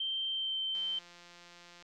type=tone with pitch glide; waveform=sine; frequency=3136 to 3107 Hz; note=G7 to G7; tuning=0 to -16 cents; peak=-32 dBFS; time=0-0.99 s; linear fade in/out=5 ms; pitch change=-16 cents; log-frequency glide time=0.3-0.59 s
type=click train; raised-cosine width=0.2 ms; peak=-37 dBFS; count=188; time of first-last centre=0.75-1.825 s; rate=174 Hz
effects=none